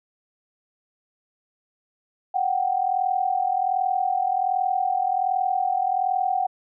sine tone pair together, 733 / 774.3 Hz, F#5 / G5, -16 / -22 cents, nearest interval minor second, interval 94 cents, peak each -23 dBFS, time 2.34-6.47 s, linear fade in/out 10 ms, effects none

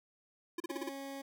square tone bursts, 341.5 Hz, F4, 39 cents flat, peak -36 dBFS, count 6, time 0.58-0.892 s, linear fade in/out 5 ms, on 22 ms, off 36 ms
20% pulse tone, 274.5 Hz, C#4, 17 cents flat, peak -37 dBFS, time 0.69-1.22 s, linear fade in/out 10 ms
effects none

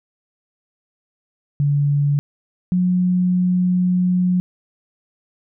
sine tone pair in turn, 143.6 / 180.92 Hz, D3 / F#3, -39 / -39 cents, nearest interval major third, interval 400 cents, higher second, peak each -14 / -14 dBFS, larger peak neither, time 1.6-2.19 / 2.72-4.4 s, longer second, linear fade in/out 0 ms, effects none

